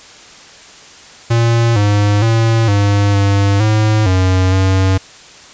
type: tone with pitch steps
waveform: square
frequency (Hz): 116.5 / 102.8 / 113.8 / 101.3 / 99.9 / 107.9 / 93 / 94.8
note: A#2 / G#2 / A#2 / G#2 / G2 / A2 / F#2 / F#2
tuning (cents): -1 / -17 / -41 / -43 / +33 / -33 / +9 / +43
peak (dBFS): -10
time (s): 1.3-4.98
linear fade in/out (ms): 10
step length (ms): 460
effects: white hiss -38 dBFS RMS until 5.53 s + resampled to 16000 Hz